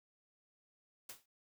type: noise with exponential decay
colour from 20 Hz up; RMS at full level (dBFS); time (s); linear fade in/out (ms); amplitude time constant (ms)
white; -44; 1.09-1.26; 5; 36
effects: none